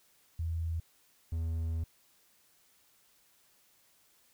sine / triangle tone pair in turn, 82.41 / 81.75 Hz, E2 / E2, 0 / -14 cents, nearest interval unison, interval 14 cents, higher first, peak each -31 / -29 dBFS, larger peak second, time 0.39-0.8 / 1.32-1.84 s, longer second, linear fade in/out 5 ms, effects white hiss -67 dBFS RMS until 4.33 s

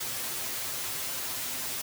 white noise with comb filter, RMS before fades -34 dBFS, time 0-1.82 s, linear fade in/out 10 ms, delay 7.7 ms, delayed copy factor +1, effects none

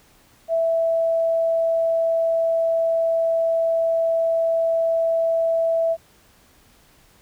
sine tone, 659.3 Hz, E5, in tune, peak -17 dBFS, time 0.48-5.97 s, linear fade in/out 50 ms, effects pink hiss -55 dBFS RMS until 7.21 s

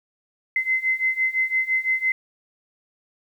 sine beating tone pair, 2054 / 2059.9 Hz, C7 / C7, -33 / -28 cents, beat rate 5.9 Hz, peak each -24 / -22 dBFS, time 0.56-2.12 s, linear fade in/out 2 ms, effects 9-bit

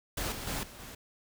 pink noise with level steps, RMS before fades -34 / -40 / -35 / -49 / -46 dBFS, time 0.17-0.95 s, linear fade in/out 5 ms, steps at 0.32 / 0.47 / 0.63 / 0.79 s, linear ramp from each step 2 ms, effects none

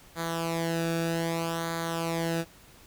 sawtooth tone with flanger, 166.1 Hz, E3, 13 cents sharp, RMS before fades -30 dBFS, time 0.15-2.45 s, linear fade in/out 50 ms, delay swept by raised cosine 0.36 to 0.98 ms, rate 0.63 Hz, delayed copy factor -0.7, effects pink hiss -54 dBFS RMS until 2.86 s

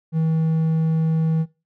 triangle tone, 160.6 Hz, E3, 45 cents flat, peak -15 dBFS, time 0.12-1.46 s, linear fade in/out 50 ms, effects noise-tail reverb RT60 0.3 s tail -20 dB re dry

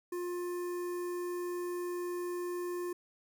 square tone with notch filter, 353.6 Hz, F4, 22 cents sharp, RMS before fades -37 dBFS, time 0.12-2.93 s, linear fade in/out 5 ms, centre 3500 Hz, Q 0.51, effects none

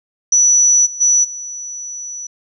sine tone with level steps, 5920 Hz, F#8, in tune, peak -8 / -25 / -9 / -25 dBFS, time 0.32-2.27 s, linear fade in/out 5 ms, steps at 0.85 / 1 / 1.23 s, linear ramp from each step 20 ms, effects none

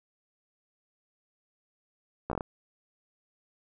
slowing click train, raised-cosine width 1 ms, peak -18 dBFS, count 6, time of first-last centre 2.3-2.408 s, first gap 14 ms, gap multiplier 1.22, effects none

